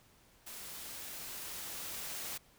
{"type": "noise with level ramp", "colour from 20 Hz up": "white", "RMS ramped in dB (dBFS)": [-47, -41], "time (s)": [0.46, 2.38], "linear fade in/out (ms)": 10, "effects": ["pink hiss -65 dBFS RMS until 2.58 s"]}